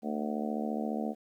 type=harmonic tone; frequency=74.6 Hz; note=D2; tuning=28 cents sharp; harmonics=3 / 4 / 5 / 6 / 7 / 8 / 9 / 10; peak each=-33 / -39 / -46 / -41 / -42 / -43 / -42 / -41 dBFS; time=0.02-1.15 s; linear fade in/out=50 ms; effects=11-bit